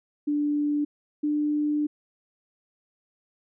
sine tone pair in turn, 293.7 / 297.5 Hz, D4 / D4, 0 / +22 cents, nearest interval unison, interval 22 cents, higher second, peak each -22 dBFS, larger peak neither, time 0.27-0.85 / 1.23-1.87 s, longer second, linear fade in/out 10 ms, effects none

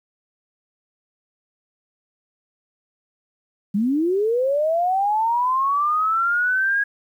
sine linear sweep, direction up, 190.7 to 1654 Hz, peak -17 dBFS, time 3.74-6.84 s, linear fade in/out 10 ms, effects 9-bit

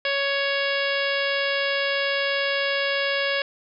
harmonic tone, 557 Hz, C#5, 8 cents sharp, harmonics 1 / 2 / 3 / 4 / 5 / 6 / 7 / 8 / 9, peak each -26 / -34 / -27 / -30 / -30 / -32 / -37 / -37 / -36 dBFS, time 0.05-3.42 s, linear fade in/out 2 ms, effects none

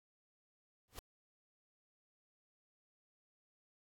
pink noise with exponential growth, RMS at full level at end -43 dBFS, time 0.88-0.99 s, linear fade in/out 0 ms, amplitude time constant 22 ms, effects AAC 64 kbps

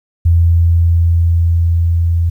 sine tone with level ramp, 84.4 Hz, E2, 41 cents sharp, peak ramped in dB -6 to -10 dBFS, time 0.25-2.3 s, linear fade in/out 10 ms, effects 8-bit

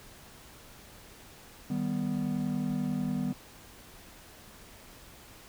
triangle chord, Eb augmented, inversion none, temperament equal, 155.56 / 196 / 246.9 Hz, Eb3 / G3 / B3, 0 / 0 / 0 cents, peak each -33 / -31 / -30 dBFS, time 1.7-3.33 s, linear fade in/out 5 ms, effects pink hiss -52 dBFS RMS until 5.48 s

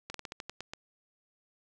slowing click train, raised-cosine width 0.2 ms, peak -22 dBFS, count 9, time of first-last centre 0.1-0.735 s, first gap 43 ms, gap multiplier 1.17, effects none

